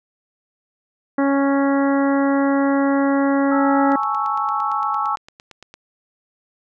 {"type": "harmonic tone", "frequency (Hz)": 277.2, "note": "C#4", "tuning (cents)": 0, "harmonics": [1, 2, 3, 4, 5, 6, 7], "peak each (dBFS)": [-16, -22, -26, -28, -30, -32, -33], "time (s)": [1.18, 3.96], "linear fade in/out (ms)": 5}
{"type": "chord", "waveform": "sine", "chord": "A major seventh", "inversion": "third", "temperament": "equal", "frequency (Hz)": [830.6, 880, 1108.7, 1318.5], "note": ["G#5", "A5", "C#6", "E6"], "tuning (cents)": [0, 0, 0, 0], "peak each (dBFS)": [-24, -27, -23, -23], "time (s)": [3.51, 5.16], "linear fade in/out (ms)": 10}
{"type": "click train", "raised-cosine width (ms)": 0.2, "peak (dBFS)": -23, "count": 17, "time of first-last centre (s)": [3.92, 5.74], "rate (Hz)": 8.79}
{"effects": []}